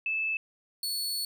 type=tone pair in turn; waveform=sine / sawtooth; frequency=2622 / 4415 Hz; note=E7 / C#8; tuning=-10 / -8 cents; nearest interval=major sixth; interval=902 cents; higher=second; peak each=-27 / -27 dBFS; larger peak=neither; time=0.06-0.37 / 0.83-1.25 s; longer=second; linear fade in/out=2 ms; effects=none